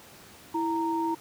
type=tone pair together; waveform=sine; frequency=329.6 / 926.9 Hz; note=E4 / A#5; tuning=0 / -10 cents; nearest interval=octave + tritone; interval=1790 cents; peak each=-28 dBFS; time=0.54-1.15 s; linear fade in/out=10 ms; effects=pink hiss -50 dBFS RMS until 1.2 s + high-pass 100 Hz 12 dB/octave